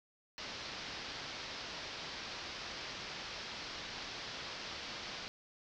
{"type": "low-pass noise", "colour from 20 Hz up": "white", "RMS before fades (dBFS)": -45, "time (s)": [0.38, 5.28], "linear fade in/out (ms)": 0, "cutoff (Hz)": 5400, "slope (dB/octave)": 48, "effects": []}